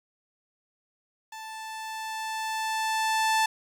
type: tone with level ramp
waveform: sawtooth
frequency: 880 Hz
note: A5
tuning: in tune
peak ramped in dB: -35 to -17 dBFS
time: 1.32-3.46 s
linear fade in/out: 5 ms
effects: low-pass 11000 Hz 12 dB/octave + 9-bit